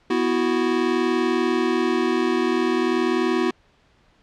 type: chord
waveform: square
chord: B suspended fourth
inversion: none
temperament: equal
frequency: 246.9 / 329.6 / 370 Hz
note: B3 / E4 / F#4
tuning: 0 / 0 / 0 cents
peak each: -25 / -24 / -23 dBFS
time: 0.1-3.51 s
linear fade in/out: 5 ms
effects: pink hiss -59 dBFS RMS until 4.22 s + low-pass 4000 Hz 12 dB/octave